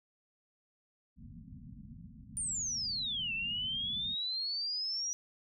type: low-pass noise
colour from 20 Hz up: white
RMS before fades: -50 dBFS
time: 1.16-4.16 s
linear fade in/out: 50 ms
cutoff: 250 Hz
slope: 96 dB/octave
type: exponential two-way sweep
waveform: sine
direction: down then up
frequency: 9300 to 2637 to 5830 Hz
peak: -33 dBFS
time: 2.37-5.13 s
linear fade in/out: 0 ms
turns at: 3.33 s
effects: none